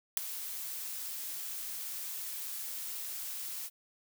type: noise with ADSR envelope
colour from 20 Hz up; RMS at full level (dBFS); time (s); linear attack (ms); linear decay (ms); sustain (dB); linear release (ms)
blue; -23; 0.17-3.7; 4; 4; -17; 44
effects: none